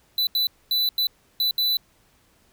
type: tone bursts at uneven times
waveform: square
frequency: 3986 Hz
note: B7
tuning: 15 cents sharp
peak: -20 dBFS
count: 6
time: 0.18-0.27 / 0.35-0.47 / 0.71-0.89 / 0.98-1.07 / 1.4-1.51 / 1.58-1.77 s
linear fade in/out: 2 ms
effects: pink hiss -61 dBFS RMS until 2.52 s